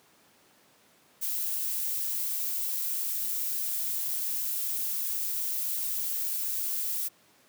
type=noise; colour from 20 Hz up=violet; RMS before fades=-31 dBFS; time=1.21-7.09 s; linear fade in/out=20 ms; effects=pink hiss -61 dBFS RMS until 7.48 s + high-pass 200 Hz 12 dB/octave